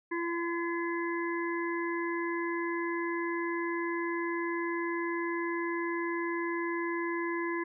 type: harmonic tone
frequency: 340 Hz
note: F4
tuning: 46 cents flat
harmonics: 1 / 3 / 5 / 6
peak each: -32 / -37 / -39 / -40 dBFS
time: 0.11-7.64 s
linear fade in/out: 10 ms
effects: none